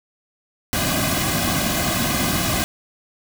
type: noise with comb filter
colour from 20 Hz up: pink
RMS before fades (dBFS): -21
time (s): 0.73-2.64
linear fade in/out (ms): 0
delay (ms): 2.2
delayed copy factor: -0.85
effects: none